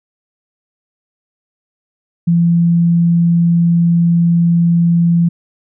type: tone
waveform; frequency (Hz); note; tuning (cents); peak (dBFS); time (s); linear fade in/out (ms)
sine; 170; F3; -46; -8; 2.27-5.29; 10
effects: none